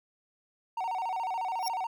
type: tone with vibrato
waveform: triangle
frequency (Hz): 830.6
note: G#5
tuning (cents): 0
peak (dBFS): -28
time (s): 0.77-1.87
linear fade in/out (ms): 5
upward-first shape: square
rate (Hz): 14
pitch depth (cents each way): 180
type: tone with exponential growth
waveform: sawtooth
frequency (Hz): 5540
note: F8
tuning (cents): -15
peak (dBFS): -26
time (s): 1.56-1.68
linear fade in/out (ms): 0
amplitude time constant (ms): 24
effects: none

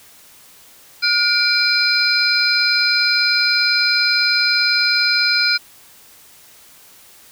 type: tone cluster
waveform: sine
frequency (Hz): 1433 / 2353 / 4138 / 4975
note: F6 / D7 / C8 / D#8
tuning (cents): +44 / +3 / -20 / -1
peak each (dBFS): -19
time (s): 1.02-5.58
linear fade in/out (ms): 20
effects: white hiss -46 dBFS RMS until 7.31 s

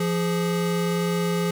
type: tone pair together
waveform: square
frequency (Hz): 172.41 / 415.3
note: F3 / G#4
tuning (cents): -22 / 0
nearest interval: octave + minor third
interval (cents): 1522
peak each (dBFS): -24 / -27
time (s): 0-1.51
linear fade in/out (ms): 5
effects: none

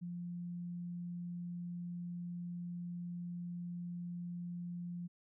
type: tone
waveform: sine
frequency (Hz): 174.61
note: F3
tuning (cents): 0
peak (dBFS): -40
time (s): 0.01-5.08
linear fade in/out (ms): 20
effects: none

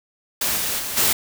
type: noise with level steps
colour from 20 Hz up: white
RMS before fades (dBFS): -22 / -24 / -28 / -18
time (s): 0.41-1.13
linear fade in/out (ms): 5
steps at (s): 0.56 / 0.78 / 0.96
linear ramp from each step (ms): 20
effects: none

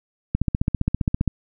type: click train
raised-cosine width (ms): 5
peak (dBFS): -7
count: 15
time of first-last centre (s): 0.35-1.277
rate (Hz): 15.1
effects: none

